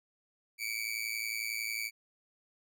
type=tone with amplitude modulation; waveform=sawtooth; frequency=2294 Hz; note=D7; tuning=41 cents flat; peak=-27 dBFS; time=0.58-1.91 s; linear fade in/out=50 ms; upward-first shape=sine; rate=111 Hz; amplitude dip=85%; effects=none